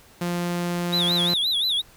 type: tone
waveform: sawtooth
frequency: 174.61 Hz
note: F3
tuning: in tune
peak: -20 dBFS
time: 0.21-1.34 s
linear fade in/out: 5 ms
type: tone with vibrato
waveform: triangle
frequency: 3659 Hz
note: A#7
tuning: 33 cents flat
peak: -19 dBFS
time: 0.92-1.82 s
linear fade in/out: 20 ms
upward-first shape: sine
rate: 5.7 Hz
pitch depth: 180 cents each way
effects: pink hiss -52 dBFS RMS until 1.96 s